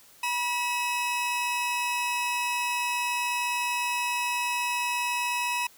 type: tone pair together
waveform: 40% pulse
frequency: 970.5 / 2570 Hz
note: B5 / E7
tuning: -31 / -45 cents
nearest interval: octave + perfect fourth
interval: 1686 cents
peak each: -28 dBFS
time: 0.23-5.67 s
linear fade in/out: 5 ms
effects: white hiss -55 dBFS RMS until 5.77 s